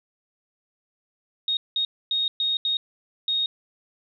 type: tone bursts at uneven times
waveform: sine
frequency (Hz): 3729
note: A#7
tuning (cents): 0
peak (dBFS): -21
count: 6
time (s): 1.48-1.57 / 1.76-1.85 / 2.11-2.28 / 2.4-2.57 / 2.65-2.77 / 3.28-3.46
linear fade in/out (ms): 2
effects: none